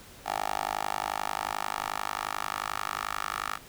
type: tone with high-pass filter sweep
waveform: 10% pulse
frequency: 51.3 Hz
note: G#1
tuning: 21 cents flat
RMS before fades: -33 dBFS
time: 0.24-3.59 s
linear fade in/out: 50 ms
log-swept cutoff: 790 to 1200 Hz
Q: 3
effects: pink hiss -50 dBFS RMS until 3.68 s